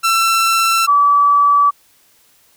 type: tone pair in turn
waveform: sawtooth / sine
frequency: 1342 / 1150.3 Hz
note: E6 / D6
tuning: +31 / -36 cents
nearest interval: minor third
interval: 267 cents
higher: first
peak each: -8 dBFS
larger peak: neither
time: 0.03-0.87 / 0.87-1.71 s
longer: neither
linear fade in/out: 20 ms
effects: white hiss -53 dBFS RMS until 2.56 s